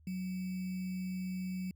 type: tone with sample-and-hold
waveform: sine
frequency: 185 Hz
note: F#3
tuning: in tune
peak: -35 dBFS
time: 0.07-1.71 s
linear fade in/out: 2 ms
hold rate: 2450 Hz
effects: added 78 Hz sine -59 dBFS peak until 1.75 s